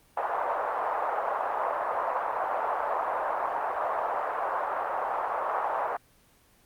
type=band-pass noise; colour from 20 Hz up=white; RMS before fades=-29 dBFS; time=0.17-5.97 s; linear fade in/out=5 ms; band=580 to 1100 Hz; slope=24 dB/octave; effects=pink hiss -61 dBFS RMS until 6.65 s + Opus 24 kbps